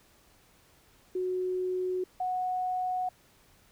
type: tone pair in turn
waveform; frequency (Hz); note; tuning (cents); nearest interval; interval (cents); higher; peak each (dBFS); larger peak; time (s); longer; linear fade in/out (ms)
sine; 367.7 / 735.4; F#4 / F#5; -11 / -11; octave; 1200; second; -28; neither; 1.15-2.04 / 2.2-3.09; neither; 5
effects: pink hiss -62 dBFS RMS until 3.71 s